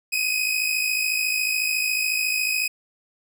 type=tone pair together; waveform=sawtooth; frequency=2489 / 2543 Hz; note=D#7 / D#7; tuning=0 / +37 cents; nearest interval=unison; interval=37 cents; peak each=-21 dBFS; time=0.12-2.68 s; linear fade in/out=10 ms; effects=none